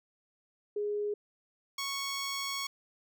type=tone pair in turn; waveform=sine / 10% pulse; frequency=414.6 / 1106.8 Hz; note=G#4 / C#6; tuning=-3 / -3 cents; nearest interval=octave + perfect fourth; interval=1700 cents; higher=second; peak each=-30 / -25 dBFS; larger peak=second; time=0.76-1.14 / 1.78-2.67 s; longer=second; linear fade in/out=5 ms; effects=none